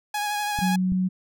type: tone with vibrato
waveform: sawtooth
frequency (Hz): 831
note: G#5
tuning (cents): +1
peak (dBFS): -21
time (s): 0.14-0.76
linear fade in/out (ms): 5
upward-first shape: sine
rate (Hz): 12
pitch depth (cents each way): 20
type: clicks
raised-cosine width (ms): 5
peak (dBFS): -19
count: 2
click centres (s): 0.589 / 0.921
type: tone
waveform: sine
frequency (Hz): 185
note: F#3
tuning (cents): 0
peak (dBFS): -20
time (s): 0.61-1.09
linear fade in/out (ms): 20
effects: none